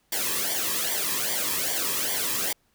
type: noise with flanger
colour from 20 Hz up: white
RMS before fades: -27 dBFS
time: 0.12-2.53 s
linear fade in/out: 5 ms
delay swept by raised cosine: 0.75 to 1.41 ms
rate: 2.5 Hz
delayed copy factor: -0.75
effects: pink hiss -68 dBFS RMS until 2.74 s